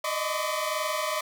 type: tone cluster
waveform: sawtooth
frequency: 607 / 629 / 1021 / 1144 Hz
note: D#5 / D#5 / C6 / D6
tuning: -43 / +19 / -43 / -46 cents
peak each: -29 dBFS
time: 0.04-1.21 s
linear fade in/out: 5 ms
effects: none